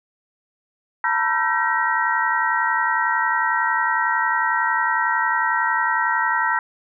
sine tone cluster, 901 / 972 / 1349 / 1553 / 1897 Hz, A5 / B5 / E6 / G6 / A#6, +41 / -28 / +40 / -17 / +30 cents, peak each -24 dBFS, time 1.04-6.59 s, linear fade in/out 2 ms, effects none

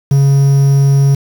triangle tone with quantisation, 138.59 Hz, C#3, in tune, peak -4 dBFS, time 0.11-1.15 s, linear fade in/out 5 ms, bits 5, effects none

